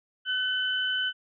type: tone pair together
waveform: sine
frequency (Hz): 1512 / 3024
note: F#6 / F#7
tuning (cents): +37 / +37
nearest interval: octave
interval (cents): 1200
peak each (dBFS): -28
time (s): 0.25-1.13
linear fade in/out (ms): 50
effects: none